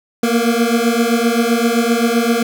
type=beating tone pair; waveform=25% pulse; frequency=229.8 / 237.5 Hz; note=A#3 / A#3; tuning=-25 / +33 cents; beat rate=7.7 Hz; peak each=-12 dBFS; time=0.23-2.43 s; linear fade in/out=5 ms; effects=none